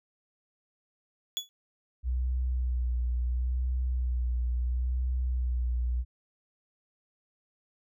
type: tone with exponential decay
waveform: 35% pulse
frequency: 3400 Hz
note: G#7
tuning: 40 cents sharp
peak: -23 dBFS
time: 1.37-1.49 s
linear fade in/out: 0 ms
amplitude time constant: 25 ms
type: tone with vibrato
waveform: sine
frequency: 61.8 Hz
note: B1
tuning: 2 cents sharp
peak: -26 dBFS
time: 2.03-6.05 s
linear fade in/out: 50 ms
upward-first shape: sine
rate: 0.73 Hz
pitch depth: 34 cents each way
effects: none